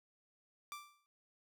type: tone with exponential decay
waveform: sawtooth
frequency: 1174.7 Hz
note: D6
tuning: in tune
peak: -38 dBFS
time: 0.72-1.06 s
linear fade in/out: 0 ms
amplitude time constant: 72 ms
effects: none